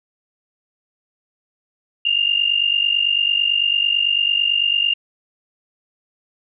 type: tone pair together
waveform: sine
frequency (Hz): 2786 / 2835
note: F7 / F7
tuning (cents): -5 / +25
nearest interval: unison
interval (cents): 30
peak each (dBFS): -18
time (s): 2.05-4.94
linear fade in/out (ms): 5
effects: none